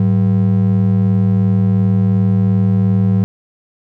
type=ring-modulated tone; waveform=triangle; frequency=146.83 Hz; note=D3; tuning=in tune; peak=-5 dBFS; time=0-3.24 s; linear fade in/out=0 ms; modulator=41.4 Hz; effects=none